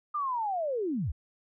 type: linear sweep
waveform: sine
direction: down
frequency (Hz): 1223 to 51.6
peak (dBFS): -28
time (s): 0.14-1.12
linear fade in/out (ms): 10
effects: none